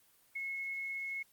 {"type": "tone", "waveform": "sine", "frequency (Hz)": 2179, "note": "C#7", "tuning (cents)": -30, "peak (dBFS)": -36, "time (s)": [0.35, 1.23], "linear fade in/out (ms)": 10, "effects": ["white hiss -67 dBFS RMS until 1.32 s", "Opus 24 kbps"]}